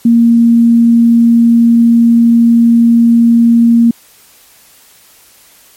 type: tone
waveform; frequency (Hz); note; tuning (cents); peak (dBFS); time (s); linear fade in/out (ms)
sine; 233.1; A#3; 0; -3; 0.05-3.91; 5
effects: white hiss -43 dBFS RMS until 5.76 s + MP3 64 kbps